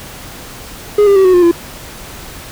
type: tone with pitch steps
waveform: triangle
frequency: 415.3 / 399.3 / 383.9 / 369.1 / 354.9 / 341.2 Hz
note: G#4 / G4 / G4 / F#4 / F4 / F4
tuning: 0 / +32 / -36 / -4 / +28 / -40 cents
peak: -3 dBFS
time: 0.98-1.514 s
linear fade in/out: 5 ms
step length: 89 ms
effects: pink hiss -31 dBFS RMS until 2.51 s